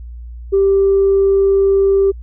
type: tone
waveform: sine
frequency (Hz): 392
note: G4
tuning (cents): 0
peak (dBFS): -8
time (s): 0.52-2.12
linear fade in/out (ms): 20
effects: tanh soft clip ceiling -5 dBFS + added 59 Hz sine -28 dBFS peak until 2.22 s